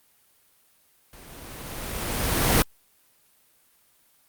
pink noise with level ramp, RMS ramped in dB -47 to -18 dBFS, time 1.13-2.62 s, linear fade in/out 0 ms, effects white hiss -62 dBFS RMS until 4.28 s + Opus 32 kbps

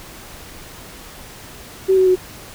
sine tone with pitch steps, 381 / 374.7 / 368.4 Hz, G4 / F#4 / F#4, -49 / +22 / -7 cents, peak -10 dBFS, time 1.88-2.159 s, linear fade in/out 20 ms, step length 93 ms, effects pink hiss -38 dBFS RMS until 2.54 s

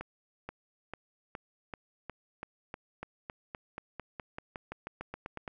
accelerating click train, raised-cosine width 0.5 ms, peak -24 dBFS, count 23, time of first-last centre 0.01-5.478 s, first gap 480 ms, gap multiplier 0.93, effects none

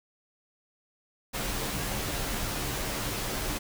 pink noise with comb filter, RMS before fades -32 dBFS, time 1.33-3.59 s, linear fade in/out 20 ms, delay 12 ms, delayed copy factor -0.5, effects none

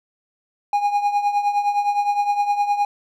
triangle tone with tremolo, 819 Hz, G#5, 24 cents flat, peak -12 dBFS, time 0.73-2.85 s, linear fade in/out 2 ms, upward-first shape triangle, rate 9.7 Hz, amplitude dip 75%, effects none

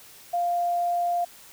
sine tone, 698.5 Hz, F5, in tune, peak -22 dBFS, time 0.33-1.25 s, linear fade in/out 10 ms, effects white hiss -49 dBFS RMS until 1.52 s

